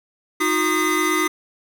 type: tone cluster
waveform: square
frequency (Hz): 313.4 / 362.2 / 1224 / 2035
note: D#4 / F#4 / D#6 / C7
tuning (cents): +13 / -37 / -29 / -49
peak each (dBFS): -24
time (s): 0.4-1.28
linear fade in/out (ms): 10
effects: none